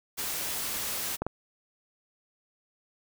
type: noise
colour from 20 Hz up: white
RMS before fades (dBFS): -33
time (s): 0.17-1.17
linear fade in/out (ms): 20
type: clicks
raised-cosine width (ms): 1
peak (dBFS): -16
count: 2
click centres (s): 1.22 / 1.266
effects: none